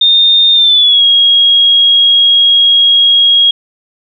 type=tone with pitch glide; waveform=sine; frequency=3647 to 3287 Hz; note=A#7 to G#7; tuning=-39 to -19 cents; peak=-4 dBFS; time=0.01-3.51 s; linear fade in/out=5 ms; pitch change=-180 cents; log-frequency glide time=0.54-1.04 s; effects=none